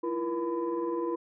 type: tone cluster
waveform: sine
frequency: 321.1 / 341 / 477.5 / 1005 Hz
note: E4 / F4 / A#4 / B5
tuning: -45 / -41 / +42 / +30 cents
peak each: -39 / -30 / -33 / -36 dBFS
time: 0.03-1.16 s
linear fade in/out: 10 ms
effects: tanh soft clip ceiling -21 dBFS